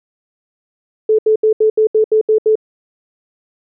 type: tone bursts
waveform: sine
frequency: 434.7 Hz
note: A4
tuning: 21 cents flat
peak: -8 dBFS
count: 9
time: 1.09-2.555 s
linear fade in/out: 5 ms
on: 97 ms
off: 74 ms
effects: none